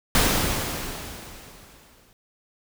pink noise with exponential decay, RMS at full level -18 dBFS, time 0.15-2.13 s, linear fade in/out 1 ms, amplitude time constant 430 ms, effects none

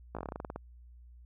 slowing click train, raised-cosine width 1 ms, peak -24 dBFS, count 13, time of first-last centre 0.15-0.56 s, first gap 17 ms, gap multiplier 1.12, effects added 60 Hz sine -51 dBFS peak until 1.25 s

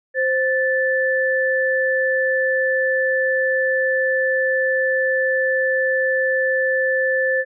sine tone pair together, 523 / 1753.6 Hz, C5 / A6, -1 / -6 cents, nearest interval octave + major sixth, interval 2095 cents, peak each -19 dBFS, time 0.14-7.45 s, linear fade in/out 50 ms, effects none

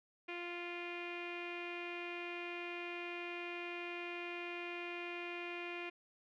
sawtooth tone with low-pass filter, 348.6 Hz, F4, 3 cents flat, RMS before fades -44 dBFS, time 0.28-5.9 s, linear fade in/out 10 ms, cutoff 2500 Hz, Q 6.5, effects none

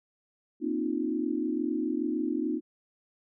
sine tone cluster, 240.5 / 267.3 / 309.5 / 354.6 Hz, B3 / C4 / D#4 / F4, -46 / +37 / -9 / +26 cents, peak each -34 / -33 / -30 / -35 dBFS, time 0.6-2.61 s, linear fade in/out 50 ms, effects none

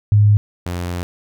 sine / sawtooth tone pair in turn, 104.1 / 88.06 Hz, G#2 / F2, +5 / +15 cents, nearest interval minor third, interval 290 cents, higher first, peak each -8 / -18 dBFS, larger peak first, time 0.12-0.37 / 0.66-1.03 s, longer second, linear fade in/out 0 ms, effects none

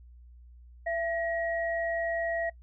sine tone pair together, 671.2 / 1900 Hz, E5 / A#6, +31 / +33 cents, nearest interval octave + tritone, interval 1802 cents, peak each -29 / -34 dBFS, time 0.86-2.5 s, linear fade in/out 10 ms, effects noise-tail reverb RT60 0.1 s tail -22 dB re dry + added 60 Hz sine -49 dBFS peak until 2.62 s

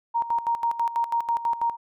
sine tone with tremolo, 933 Hz, A#5, 1 cent sharp, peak -20 dBFS, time 0.14-1.77 s, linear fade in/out 20 ms, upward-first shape square, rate 6.1 Hz, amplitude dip 75%, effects none

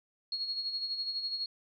sine tone with tremolo, 4309 Hz, C#8, 50 cents flat, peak -30 dBFS, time 0.32-1.46 s, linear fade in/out 2 ms, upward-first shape sine, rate 12 Hz, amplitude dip 55%, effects MP3 96 kbps

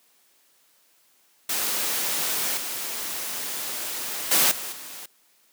white noise with level steps, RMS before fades -26 / -31 / -19 / -33 / -39 dBFS, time 1.49-5.06 s, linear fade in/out 5 ms, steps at 2.57 / 4.31 / 4.51 / 4.72 s, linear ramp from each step 5 ms, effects white hiss -62 dBFS RMS until 5.52 s + high-pass 200 Hz 12 dB/octave

